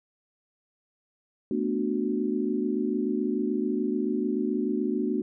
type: chord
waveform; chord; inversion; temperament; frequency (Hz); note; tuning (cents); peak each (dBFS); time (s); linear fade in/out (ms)
sine; B minor seventh; third; equal with one note detuned; 220 / 246.9 / 296.2 / 370; A3 / B3 / D4 / F#4; 0 / 0 / +15 / 0; -30; 1.51-5.22; 2
effects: none